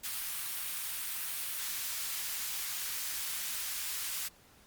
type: high-pass noise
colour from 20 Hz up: white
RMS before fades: -37 dBFS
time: 0.03-4.29 s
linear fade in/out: 20 ms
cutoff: 1300 Hz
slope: 12 dB/octave
effects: pink hiss -61 dBFS RMS until 4.66 s + Opus 48 kbps